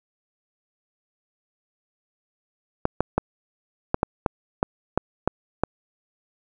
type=clicks; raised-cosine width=1 ms; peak=-5 dBFS; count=10; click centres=2.854 / 3.006 / 3.18 / 3.944 / 4.031 / 4.262 / 4.629 / 4.976 / 5.276 / 5.636 s; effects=none